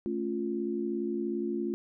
sine chord, A augmented, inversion none, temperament equal, 220 / 277.2 / 349.2 Hz, A3 / C#4 / E#4, 0 / 0 / 0 cents, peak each -34 / -36 / -32 dBFS, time 0.06-1.74 s, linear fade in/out 0 ms, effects none

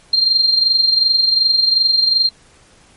sine tone with amplitude modulation, 4186 Hz, C8, in tune, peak -8 dBFS, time 0.13-2.29 s, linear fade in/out 5 ms, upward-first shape sine, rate 22.7 Hz, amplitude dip 60%, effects pink hiss -49 dBFS RMS until 2.96 s + MP3 48 kbps

